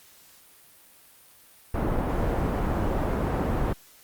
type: low-pass noise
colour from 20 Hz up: pink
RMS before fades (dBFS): -26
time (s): 1.74-3.73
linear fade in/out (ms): 5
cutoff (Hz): 970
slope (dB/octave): 12
effects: white hiss -54 dBFS RMS until 4.03 s + Opus 48 kbps